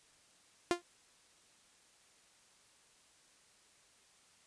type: tone with exponential decay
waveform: sawtooth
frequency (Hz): 349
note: F4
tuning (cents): -1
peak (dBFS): -21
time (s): 0.71-0.82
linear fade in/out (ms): 0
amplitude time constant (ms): 23
effects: white hiss -66 dBFS RMS until 4.46 s + resampled to 22050 Hz